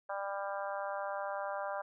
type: harmonic tone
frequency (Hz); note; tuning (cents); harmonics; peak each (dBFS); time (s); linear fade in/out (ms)
198.3; G3; +20; 3 / 4 / 5 / 6 / 7 / 8; -39 / -41 / -43 / -45 / -46 / -47; 0.09-1.82; 10
effects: none